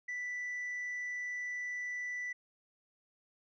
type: tone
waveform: sine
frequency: 1975.5 Hz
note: B6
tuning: in tune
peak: -34 dBFS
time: 0.08-2.33 s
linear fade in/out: 10 ms
effects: tanh soft clip ceiling -35 dBFS